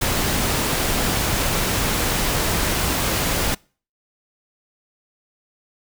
pink noise, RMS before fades -21 dBFS, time 0.01-3.55 s, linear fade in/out 10 ms, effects noise-tail reverb RT60 0.4 s tail -26 dB re dry

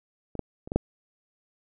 clicks, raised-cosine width 2 ms, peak -23 / -15 / -26 / -17 / -7 dBFS, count 5, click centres 0.353 / 0.393 / 0.675 / 0.719 / 0.76 s, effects none

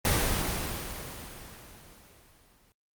pink noise with exponential decay, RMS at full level -24 dBFS, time 0.05-2.72 s, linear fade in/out 0 ms, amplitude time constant 580 ms, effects noise-tail reverb RT60 0.1 s tail -23 dB re dry + Opus 24 kbps

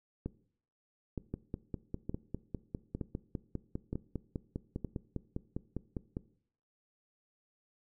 two click trains, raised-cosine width 3 ms, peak -23 / -23 dBFS, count 6 / 25, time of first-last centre 0.26-4.847 / 1.34-6.169 s, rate 1.09 / 4.97 Hz, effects noise-tail reverb RT60 0.6 s tail -19 dB re dry

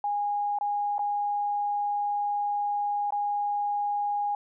sine tone with dropouts, 821 Hz, G#5, 20 cents flat, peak -25 dBFS, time 0.04-4.35 s, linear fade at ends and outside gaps 2 ms, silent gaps 0.587-0.61 / 0.982-0.992 / 3.106-3.123 s, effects none

